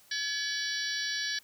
harmonic tone with a mistuned harmonic, 568 Hz, C#5, 42 cents sharp, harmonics 3 / 4 / 5 / 6 / 7 / 8 / 9 / 10, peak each -34 / -45 / -43 / -41 / -38 / -38 / -42 / -40 dBFS, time 0.11-1.39 s, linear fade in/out 5 ms, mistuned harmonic 5, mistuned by +100 cents, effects white hiss -60 dBFS RMS until 1.43 s

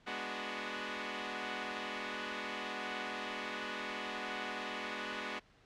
5% pulse chord, G# half-diminished seventh, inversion none, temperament equal, 207.7 / 246.9 / 293.7 / 370 Hz, G#3 / B3 / D4 / F#4, 0 / 0 / 0 / 0 cents, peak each -32 / -32 / -34 / -32 dBFS, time 0.06-5.4 s, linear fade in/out 20 ms, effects pink hiss -65 dBFS RMS until 5.65 s + low-pass 4000 Hz 12 dB/octave

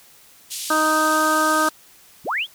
white band-pass noise, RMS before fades -30 dBFS, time 0.5-1.7 s, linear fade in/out 20 ms, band 2900 to 11000 Hz, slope 24 dB/octave
harmonic tone, 311.1 Hz, D#4, in tune, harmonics 1 / 2 / 3 / 4 / 5, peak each -24 / -24 / -25 / -19 / -23 dBFS, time 0.7-1.69 s, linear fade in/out 5 ms
sine linear sweep, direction up, 36 to 3520 Hz, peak -20 dBFS, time 2.24-2.47 s, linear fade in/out 50 ms
effects white hiss -50 dBFS RMS until 2.54 s

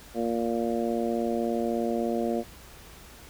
harmonic tone, 116.54 Hz, A#2, in tune, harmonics 2 / 3 / 4 / 5 / 6, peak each -29 / -31 / -32 / -33 / -34 dBFS, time 0.14-2.44 s, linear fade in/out 50 ms, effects added 60 Hz sine -53 dBFS peak until 3.29 s + pink hiss -49 dBFS RMS until 3.29 s

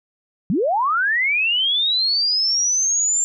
sine linear sweep, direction up, 153.7 to 7360 Hz, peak -16 dBFS, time 0.5-3.24 s, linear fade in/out 0 ms, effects none

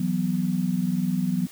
sine chord, E suspended second, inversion none, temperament equal, 164.81 / 185 / 246.9 Hz, E3 / F#3 / B3, 0 / 0 / 0 cents, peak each -28 / -24 / -28 dBFS, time 0-1.47 s, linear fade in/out 5 ms, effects white hiss -47 dBFS RMS until 1.51 s

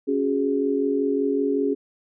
sine chord, C# suspended fourth, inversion none, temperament equal, 277.2 / 370 / 415.3 Hz, C#4 / F#4 / G#4, 0 / 0 / 0 cents, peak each -23 / -28 / -23 dBFS, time 0.07-1.75 s, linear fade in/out 20 ms, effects none

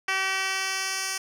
10% pulse tone with band-pass filter sweep, 383 Hz, G4, 40 cents flat, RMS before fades -28 dBFS, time 0.08-1.18 s, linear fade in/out 5 ms, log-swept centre 2600 to 6400 Hz, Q 0.96, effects none

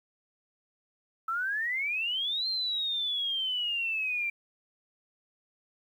sine exponential two-way sweep, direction up then down, 1300 to 4200 to 2348 Hz, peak -28 dBFS, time 1.28-4.3 s, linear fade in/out 5 ms, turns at 2.48 s, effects 10-bit

